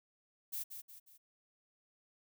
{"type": "noise with echo", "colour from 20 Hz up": "violet", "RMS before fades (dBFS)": -40, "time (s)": [0.52, 0.64], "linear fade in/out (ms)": 20, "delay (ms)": 180, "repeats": 3, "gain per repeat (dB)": -7, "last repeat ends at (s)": 1.18, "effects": []}